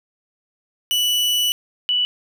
40% pulse / sine tone pair in turn, 2960 / 2960 Hz, F#7 / F#7, 0 / 0 cents, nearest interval unison, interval 0 cents, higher neither, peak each -16 dBFS, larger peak neither, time 0.91-1.52 / 1.89-2.05 s, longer first, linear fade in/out 0 ms, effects none

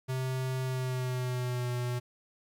square tone with pitch glide, 130 to 122.99 Hz, C3 to B2, -11 to -7 cents, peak -31 dBFS, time 0.08-2 s, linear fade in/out 20 ms, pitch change -96 cents, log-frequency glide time 0.64-1.7 s, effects 12-bit

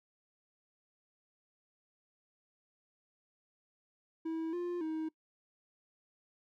triangle tone with pitch steps, 324.1 / 351.2 / 316.5 Hz, E4 / F4 / D#4, -29 / +10 / +30 cents, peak -32 dBFS, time 4.25-5.09 s, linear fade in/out 10 ms, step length 280 ms, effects noise-tail reverb RT60 0.1 s tail -22 dB re dry

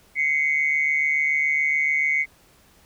sine tone pair together, 2064 / 2211 Hz, C7 / C#7, -24 / -5 cents, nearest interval minor second, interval 119 cents, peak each -21 dBFS, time 0.15-2.26 s, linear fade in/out 50 ms, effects tanh soft clip ceiling -11 dBFS + pink hiss -56 dBFS RMS until 2.85 s

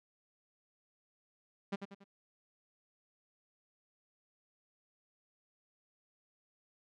sawtooth tone with echo, 198.4 Hz, G3, 21 cents sharp, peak -30 dBFS, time 1.72-1.76 s, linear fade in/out 10 ms, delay 94 ms, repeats 3, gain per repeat -7 dB, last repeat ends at 2.042 s, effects low-pass 4000 Hz 12 dB/octave

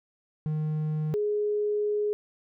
triangle / sine tone pair in turn, 154 / 417.5 Hz, D#3 / G#4, -17 / +9 cents, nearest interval octave + perfect fourth, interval 1726 cents, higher second, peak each -24 dBFS, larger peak neither, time 0.46-1.14 / 1.14-2.13 s, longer second, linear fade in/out 0 ms, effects none

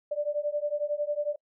sine beating tone pair, 584 / 595 Hz, D5 / D5, -10 / +22 cents, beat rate 11 Hz, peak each -30 dBFS, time 0.11-1.36 s, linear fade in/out 10 ms, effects noise-tail reverb RT60 0.1 s tail -26 dB re dry

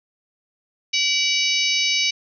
harmonic tone with a mistuned harmonic, 765 Hz, G5, 42 cents flat, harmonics 3 / 4 / 5 / 6 / 7 / 8, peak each -23 / -24 / -25 / -26 / -26 / -27 dBFS, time 0.93-2.11 s, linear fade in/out 10 ms, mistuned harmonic 4, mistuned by -76 cents, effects none

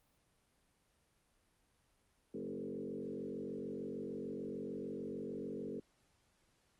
sine tone with frequency modulation, 329.6 Hz, E4, in tune, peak -40 dBFS, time 2.34-5.8 s, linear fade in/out 5 ms, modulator 46.7 Hz, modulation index 3.1, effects pink hiss -75 dBFS RMS until 6.79 s + Opus 32 kbps

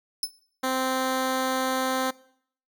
sawtooth tone with exponential decay, 5260 Hz, E8, 5 cents flat, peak -18 dBFS, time 0.23-0.33 s, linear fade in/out 2 ms, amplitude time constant 20 ms
10% pulse tone, 260.5 Hz, C4, 7 cents flat, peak -16 dBFS, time 0.63-2.11 s, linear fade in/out 10 ms
effects noise-tail reverb RT60 0.6 s tail -20 dB re dry

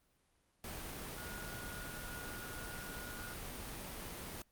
sine tone in noise, 1441 Hz, F#6, 46 cents flat, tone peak -48 dBFS, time 1.18-3.34 s, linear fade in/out 2 ms, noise pink, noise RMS -45 dBFS, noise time 0.64-4.42 s, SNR -6 dB, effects pink hiss -75 dBFS RMS until 4.51 s + Opus 32 kbps

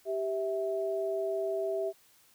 sine tone pair together, 391 / 653.3 Hz, G4 / E5, -4 / -16 cents, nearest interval major sixth, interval 888 cents, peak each -32 / -32 dBFS, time 0.05-1.93 s, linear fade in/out 50 ms, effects white hiss -63 dBFS RMS until 2.34 s

